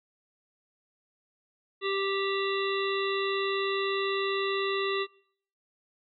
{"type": "harmonic tone", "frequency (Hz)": 392.1, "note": "G4", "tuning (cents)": 0, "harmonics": [1, 3, 5, 7, 9, 10], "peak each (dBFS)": [-29, -34, -36, -37, -39, -39], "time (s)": [1.81, 5.07], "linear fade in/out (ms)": 50, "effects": ["noise-tail reverb RT60 0.6 s tail -22 dB re dry"]}